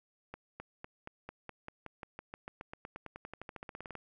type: accelerating click train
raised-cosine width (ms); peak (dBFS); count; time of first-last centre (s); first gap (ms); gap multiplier
0.5; -28; 30; 0.34-3.953; 260; 0.94
effects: none